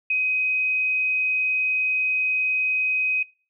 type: tone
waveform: sine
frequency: 2519 Hz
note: D#7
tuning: 21 cents sharp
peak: -19 dBFS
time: 0.1-3.23 s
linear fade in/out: 5 ms
effects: noise-tail reverb RT60 0.4 s tail -24 dB re dry